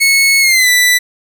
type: tone with pitch glide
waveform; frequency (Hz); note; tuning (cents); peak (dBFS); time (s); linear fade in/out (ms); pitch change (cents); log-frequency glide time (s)
sawtooth; 2197 to 1980; C#7 to B6; -16 to +4; -4; 0-0.99; 20; -180; 0.4-0.69
effects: none